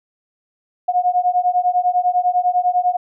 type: beating tone pair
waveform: sine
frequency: 716 / 726 Hz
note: F5 / F#5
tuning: +43 / -33 cents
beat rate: 10 Hz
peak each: -17 dBFS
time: 0.88-2.97 s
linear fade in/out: 10 ms
effects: none